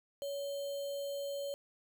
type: tone with sample-and-hold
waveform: sine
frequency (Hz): 563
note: C#5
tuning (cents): +27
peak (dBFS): -36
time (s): 0.22-1.54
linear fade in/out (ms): 0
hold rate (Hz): 3675
effects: none